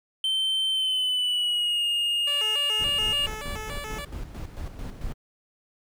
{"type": "tone with pitch glide", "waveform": "triangle", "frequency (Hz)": [3100, 2843], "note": ["G7", "F7"], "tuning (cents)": [-20, 30], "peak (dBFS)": -21, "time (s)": [0.24, 3.26], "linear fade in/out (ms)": 2, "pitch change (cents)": -150, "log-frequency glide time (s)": [0.71, 1.85]}
{"type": "tone with vibrato", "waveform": "10% pulse", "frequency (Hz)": 500, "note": "B4", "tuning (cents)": 21, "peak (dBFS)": -26, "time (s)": [2.27, 4.05], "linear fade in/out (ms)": 5, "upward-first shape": "square", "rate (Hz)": 3.5, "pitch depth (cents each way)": 250}
{"type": "noise with tremolo", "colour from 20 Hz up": "brown", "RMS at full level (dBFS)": -34, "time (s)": [2.79, 5.14], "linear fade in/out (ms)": 20, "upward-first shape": "square", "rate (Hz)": 4.5, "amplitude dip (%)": 55}
{"effects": []}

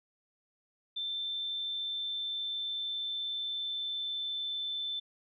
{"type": "tone with pitch glide", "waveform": "sine", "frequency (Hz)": [3554, 3531], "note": ["A7", "A7"], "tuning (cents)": [17, 5], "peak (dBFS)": -33, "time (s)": [0.96, 5], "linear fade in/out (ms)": 10, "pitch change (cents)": -12, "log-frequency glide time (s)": [1.58, 4.59], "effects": []}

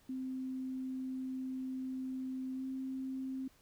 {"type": "tone with pitch glide", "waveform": "sine", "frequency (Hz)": [260.1, 263.4], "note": ["C4", "C4"], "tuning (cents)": [-10, 12], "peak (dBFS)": -37, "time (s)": [0.09, 3.48], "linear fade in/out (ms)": 5, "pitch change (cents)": 22, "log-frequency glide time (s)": [2.54, 2.64], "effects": ["pink hiss -67 dBFS RMS until 3.61 s"]}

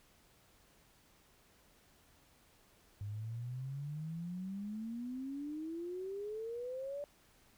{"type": "exponential sweep", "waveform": "sine", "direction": "up", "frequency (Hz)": [100, 585], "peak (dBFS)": -39, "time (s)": [3.01, 7.04], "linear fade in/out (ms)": 0, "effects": ["pink hiss -67 dBFS RMS until 7.57 s"]}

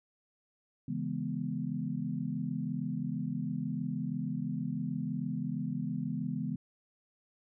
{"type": "chord", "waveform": "sine", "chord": "C# minor seventh", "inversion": "none", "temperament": "equal", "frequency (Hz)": [138.59, 164.81, 207.7, 246.9], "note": ["C#3", "E3", "G#3", "B3"], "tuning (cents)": [0, 0, 0, 0], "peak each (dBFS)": [-39, -37, -38, -37], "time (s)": [0.88, 6.56], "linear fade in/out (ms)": 5, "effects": []}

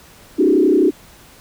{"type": "tone with frequency modulation", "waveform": "sine", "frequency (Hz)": 338.4, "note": "E4", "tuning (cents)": 45, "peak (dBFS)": -10, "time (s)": [0.38, 0.91], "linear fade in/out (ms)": 20, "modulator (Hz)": 31.7, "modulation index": 2, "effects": ["pink hiss -45 dBFS RMS until 1.4 s"]}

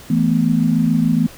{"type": "chord", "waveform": "sine", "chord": "E suspended fourth", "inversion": "none", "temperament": "equal", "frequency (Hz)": [164.81, 220, 246.9], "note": ["E3", "A3", "B3"], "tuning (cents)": [0, 0, 0], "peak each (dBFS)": -17, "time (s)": [0.1, 1.27], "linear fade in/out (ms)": 5, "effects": ["pink hiss -40 dBFS RMS until 1.37 s"]}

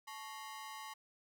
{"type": "ring-modulated tone", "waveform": "sawtooth", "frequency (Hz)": 990, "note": "B5", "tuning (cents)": 4, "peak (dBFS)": -39, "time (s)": [0.07, 0.94], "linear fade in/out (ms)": 10, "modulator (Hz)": 118, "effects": []}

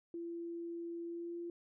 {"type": "tone with pitch glide", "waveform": "sine", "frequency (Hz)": [339.2, 343.3], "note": ["E4", "F4"], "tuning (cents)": [50, -30], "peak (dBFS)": -40, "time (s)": [0.14, 1.5], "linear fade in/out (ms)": 2, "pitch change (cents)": 20, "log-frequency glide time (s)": [1.05, 1.38], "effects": []}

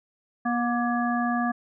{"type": "harmonic tone with a mistuned harmonic", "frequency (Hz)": 240, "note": "B3", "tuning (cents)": -49, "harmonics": [1, 3, 5, 7], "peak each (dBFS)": [-25, -28, -31, -32], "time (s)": [0.45, 1.52], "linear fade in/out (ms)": 10, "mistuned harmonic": 5, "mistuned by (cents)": -38, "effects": []}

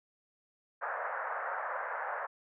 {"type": "band-pass noise", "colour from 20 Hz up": "white", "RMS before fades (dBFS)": -37, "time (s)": [0.81, 2.27], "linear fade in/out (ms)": 20, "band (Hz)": [520, 1700], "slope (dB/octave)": 48, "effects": []}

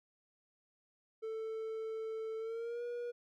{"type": "tone with pitch glide", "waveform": "triangle", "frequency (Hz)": [443, 480.3], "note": ["A4", "B4"], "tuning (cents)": [12, -48], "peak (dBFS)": -36, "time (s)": [1.22, 3.12], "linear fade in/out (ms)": 20, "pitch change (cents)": 140, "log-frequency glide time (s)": [2.38, 2.83], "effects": []}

